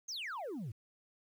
sine exponential sweep, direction down, 6710 to 97.5 Hz, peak -36 dBFS, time 0.08-0.72 s, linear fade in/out 10 ms, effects tanh soft clip ceiling -38 dBFS + 11-bit

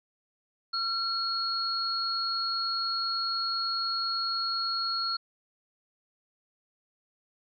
sine tone pair together, 1362 / 4324 Hz, F6 / C#8, -44 / -44 cents, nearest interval octave + minor sixth, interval 2000 cents, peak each -32 / -29 dBFS, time 0.73-5.17 s, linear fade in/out 10 ms, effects none

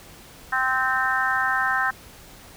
harmonic tone, 260 Hz, C4, 11 cents flat, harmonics 3 / 4 / 5 / 6 / 7, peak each -28 / -28 / -27 / -24 / -26 dBFS, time 0.52-1.91 s, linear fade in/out 10 ms, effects pink hiss -46 dBFS RMS until 2.56 s

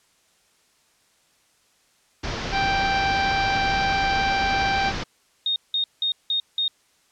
pink low-pass noise, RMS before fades -29 dBFS, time 2.23-5.04 s, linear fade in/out 10 ms, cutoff 5900 Hz, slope 48 dB/octave
harmonic tone, 784 Hz, G5, in tune, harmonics 1 / 2 / 3 / 4 / 5 / 6 / 7, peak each -22 / -27 / -29 / -36 / -35 / -36 / -43 dBFS, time 2.51-4.93 s, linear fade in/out 50 ms
sine tone bursts, 3700 Hz, A#7, 14 cents flat, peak -20 dBFS, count 5, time 5.46-6.68 s, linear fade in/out 2 ms, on 100 ms, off 180 ms
effects white hiss -62 dBFS RMS until 7.11 s + low-pass 9000 Hz 12 dB/octave

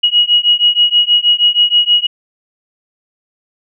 sine beating tone pair, 2898 / 2904.3 Hz, F#7 / F#7, -37 / -33 cents, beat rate 6.3 Hz, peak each -11 dBFS, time 0.03-2.07 s, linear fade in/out 10 ms, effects none

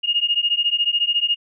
sine beating tone pair, 2843 / 2857 Hz, F7 / F7, +30 / +39 cents, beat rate 14 Hz, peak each -20 dBFS, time 0.03-1.36 s, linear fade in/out 20 ms, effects none

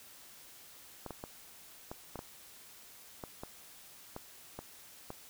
clicks, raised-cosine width 1 ms, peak -27 dBFS, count 11, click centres 1.063 / 1.107 / 1.239 / 1.915 / 2.157 / 2.191 / 3.238 / 3.435 / 4.164 / 4.59 / 5.104 s, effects white hiss -55 dBFS RMS until 5.29 s

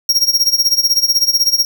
45% pulse tone with tremolo, 5590 Hz, F8, 1 cent sharp, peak -8 dBFS, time 0.09-1.65 s, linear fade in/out 2 ms, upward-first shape sine, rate 16 Hz, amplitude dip 85%, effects none

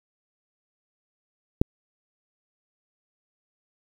click, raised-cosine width 3 ms, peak -4 dBFS, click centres 1.615 s, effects 7-bit

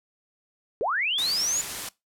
sine linear sweep, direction up, 373 to 7050 Hz, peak -23 dBFS, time 0.81-1.61 s, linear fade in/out 0 ms
white noise, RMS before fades -33 dBFS, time 1.18-1.89 s, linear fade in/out 5 ms
effects noise-tail reverb RT60 0.2 s tail -21 dB re dry + low-pass 12000 Hz 12 dB/octave

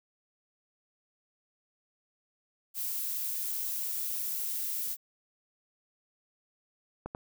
violet noise, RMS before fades -34 dBFS, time 2.74-4.97 s, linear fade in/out 50 ms
clicks, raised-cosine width 1 ms, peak -23 dBFS, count 2, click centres 7.06 / 7.149 s
effects none

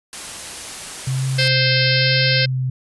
white noise, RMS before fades -31 dBFS, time 0.13-1.48 s, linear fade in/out 0 ms
sine tone with vibrato, 130.81 Hz, C3, in tune, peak -18 dBFS, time 1.07-2.7 s, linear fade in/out 5 ms, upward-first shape sine, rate 1.1 Hz, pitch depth 24 cents each way
harmonic tone, 523.3 Hz, C5, in tune, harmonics 1 / 3 / 4 / 5 / 6 / 7 / 8 / 9 / 10, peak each -24 / -23 / -23 / -24 / -25 / -27 / -23 / -24 / -24 dBFS, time 1.38-2.46 s, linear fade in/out 10 ms
effects resampled to 24000 Hz

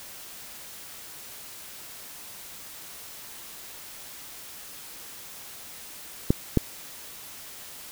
clicks, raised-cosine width 3 ms, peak -5 dBFS, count 2, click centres 6.305 / 6.573 s, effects white hiss -43 dBFS RMS until 7.91 s

